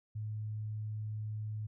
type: tone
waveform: sine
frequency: 107.3 Hz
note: A2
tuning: 43 cents flat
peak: -36 dBFS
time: 0.15-1.67 s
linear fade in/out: 10 ms
effects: none